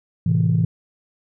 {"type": "chord", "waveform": "sine", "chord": "A minor", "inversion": "none", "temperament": "equal", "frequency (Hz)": [110, 130.81, 164.81], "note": ["A2", "C3", "E3"], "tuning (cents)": [0, 0, 0], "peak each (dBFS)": [-19, -21, -17], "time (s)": [0.26, 0.65], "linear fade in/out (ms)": 5, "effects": ["tanh soft clip ceiling -8 dBFS"]}